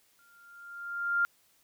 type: tone with exponential growth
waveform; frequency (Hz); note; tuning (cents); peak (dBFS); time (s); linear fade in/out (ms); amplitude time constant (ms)
sine; 1396.9; F6; 0; -22; 0.19-1.25; 0; 230
effects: white hiss -67 dBFS RMS until 1.63 s